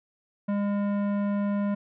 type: tone with tanh clipping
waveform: sine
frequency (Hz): 202.9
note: G#3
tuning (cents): -40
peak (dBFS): -26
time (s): 0.48-1.75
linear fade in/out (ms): 10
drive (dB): 15
effects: none